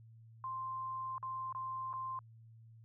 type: tone with dropouts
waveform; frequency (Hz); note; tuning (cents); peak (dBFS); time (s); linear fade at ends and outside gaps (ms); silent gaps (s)
sine; 1046.5; C6; 0; -38; 0.44-2.19; 1; 1.181-1.228 / 1.526-1.549 / 1.93-1.937
effects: added 113 Hz sine -55 dBFS peak until 2.84 s